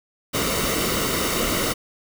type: noise with comb filter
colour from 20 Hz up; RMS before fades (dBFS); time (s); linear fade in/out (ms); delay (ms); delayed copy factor
pink; -23; 0.33-1.74; 20; 1.2; -0.6
effects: none